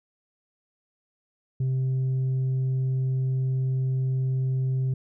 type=tone with tanh clipping; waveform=sine; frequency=130.7 Hz; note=C3; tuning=1 cent flat; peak=-23 dBFS; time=1.6-4.94 s; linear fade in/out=5 ms; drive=2 dB; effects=none